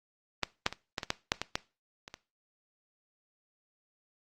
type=clicks; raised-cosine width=0.2 ms; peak=-10 / -7 / -20 / -13 / -17 / -10 / -7 / -14 / -11 / -26 / -24 dBFS; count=11; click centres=0.433 / 0.664 / 0.726 / 0.982 / 1.032 / 1.104 / 1.319 / 1.416 / 1.555 / 2.079 / 2.141 s; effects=noise-tail reverb RT60 0.3 s tail -19 dB re dry + Opus 32 kbps